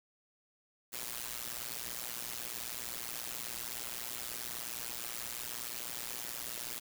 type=noise with amplitude modulation; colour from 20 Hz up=white; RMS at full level=-37 dBFS; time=0.92-6.8 s; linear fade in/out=20 ms; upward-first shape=sine; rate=119 Hz; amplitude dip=100%; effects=none